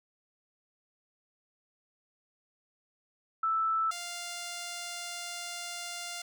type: tone pair in turn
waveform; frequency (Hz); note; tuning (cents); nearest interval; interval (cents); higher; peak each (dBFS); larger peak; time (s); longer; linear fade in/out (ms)
sine / 5% pulse; 1318.5 / 698.5; E6 / F5; 0 / 0; major seventh; 1100; first; -26; neither; 3.43-3.91 / 3.91-6.22; second; 5
effects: none